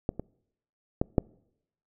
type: clicks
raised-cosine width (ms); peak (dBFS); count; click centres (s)
2; -13 / -20 / -11 / -7; 4; 0.091 / 0.196 / 1.015 / 1.182
effects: noise-tail reverb RT60 0.8 s tail -26 dB re dry